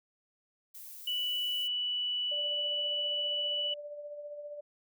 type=noise; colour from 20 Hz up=violet; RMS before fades=-47 dBFS; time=0.74-1.68 s; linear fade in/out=10 ms
type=tone; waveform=sine; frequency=2960 Hz; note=F#7; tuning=in tune; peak=-30 dBFS; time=1.07-3.74 s; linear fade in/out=5 ms
type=tone with tremolo; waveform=sine; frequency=587.3 Hz; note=D5; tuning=in tune; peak=-38 dBFS; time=2.31-4.61 s; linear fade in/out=10 ms; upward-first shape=triangle; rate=15 Hz; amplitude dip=50%
effects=none